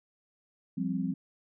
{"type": "chord", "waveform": "sine", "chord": "F suspended second", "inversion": "none", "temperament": "equal", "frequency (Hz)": [174.61, 196, 261.6], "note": ["F3", "G3", "C4"], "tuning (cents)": [0, 0, 0], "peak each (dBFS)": -33, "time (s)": [0.77, 1.14], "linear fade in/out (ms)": 10, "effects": []}